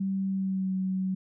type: tone with pitch glide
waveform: sine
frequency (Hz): 193 to 188.27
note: G3 to F#3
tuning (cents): -27 to +30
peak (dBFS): -26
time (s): 0-1.15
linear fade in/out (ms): 10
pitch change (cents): -43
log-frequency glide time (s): 0.29-0.75
effects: none